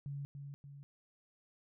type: tone with echo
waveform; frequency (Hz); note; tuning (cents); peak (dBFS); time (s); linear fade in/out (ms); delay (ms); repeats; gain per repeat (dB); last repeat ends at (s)
sine; 141.1; C#3; +31; -39; 0.06-0.25; 0; 290; 2; -5; 0.83
effects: none